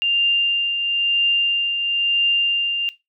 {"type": "tone with tremolo", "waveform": "sine", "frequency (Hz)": 2794, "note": "F7", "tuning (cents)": 0, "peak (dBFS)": -14, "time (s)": [0.02, 2.89], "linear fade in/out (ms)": 0, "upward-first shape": "triangle", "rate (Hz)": 1, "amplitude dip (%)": 50, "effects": ["noise-tail reverb RT60 0.2 s tail -17 dB re dry"]}